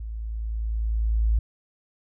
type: tone with level ramp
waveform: sine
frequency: 55 Hz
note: A1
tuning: in tune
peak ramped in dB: -31 to -17 dBFS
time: 0-1.39 s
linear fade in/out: 5 ms
effects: none